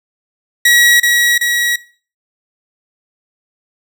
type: tone with echo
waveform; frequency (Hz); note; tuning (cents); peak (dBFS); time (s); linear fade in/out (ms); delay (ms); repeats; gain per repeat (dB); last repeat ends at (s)
sawtooth; 1916; A#6; +47; -3; 0.65-1; 5; 380; 2; -3; 1.76
effects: noise-tail reverb RT60 0.4 s tail -20 dB re dry